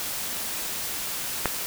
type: click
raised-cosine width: 0.5 ms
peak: -6 dBFS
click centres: 1.457 s
effects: white hiss -31 dBFS RMS until 1.66 s